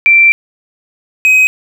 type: tone pair in turn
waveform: sine / triangle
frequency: 2349 / 2526 Hz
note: D7 / D#7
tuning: 0 / +26 cents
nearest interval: minor second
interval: 126 cents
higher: second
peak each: -3 dBFS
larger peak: neither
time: 0.06-0.32 / 1.25-1.47 s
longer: first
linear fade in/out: 0 ms
effects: none